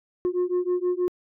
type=beating tone pair; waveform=sine; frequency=355.8 / 362.1 Hz; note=F4 / F#4; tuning=+32 / -37 cents; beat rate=6.3 Hz; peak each=-23 dBFS; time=0.25-1.08 s; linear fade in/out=0 ms; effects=tanh soft clip ceiling -19 dBFS